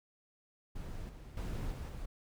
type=noise with level steps; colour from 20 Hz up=brown; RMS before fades=-43 / -49 / -38 / -41 / -43 dBFS; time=0.75-2.06 s; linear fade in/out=10 ms; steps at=1.09 / 1.37 / 1.72 / 1.89 s; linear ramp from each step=2 ms; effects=none